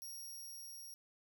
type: tone with level ramp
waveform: 15% pulse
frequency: 5620 Hz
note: F8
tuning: 10 cents sharp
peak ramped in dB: -40 to -44 dBFS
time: 0.02-0.94 s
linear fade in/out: 0 ms
effects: none